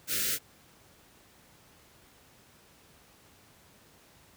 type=band-stop noise; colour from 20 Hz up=white; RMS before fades=-30 dBFS; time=0.07-0.39 s; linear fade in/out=50 ms; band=580 to 1300 Hz; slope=96 dB/octave; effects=pink hiss -59 dBFS RMS until 4.36 s + high-pass 60 Hz 12 dB/octave